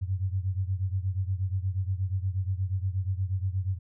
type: beating tone pair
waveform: sine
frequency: 92.1 / 100.5 Hz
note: F#2 / G2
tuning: -7 / +44 cents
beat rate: 8.4 Hz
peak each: -28 / -31 dBFS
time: 0.01-3.79 s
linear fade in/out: 20 ms
effects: none